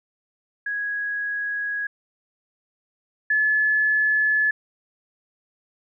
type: tone pair in turn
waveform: sine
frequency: 1661.2 / 1719.8 Hz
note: G#6 / A6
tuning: 0 / -40 cents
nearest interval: minor second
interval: 60 cents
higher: second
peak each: -24 / -17 dBFS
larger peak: second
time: 0.66-1.87 / 3.3-4.51 s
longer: neither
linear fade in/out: 5 ms
effects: none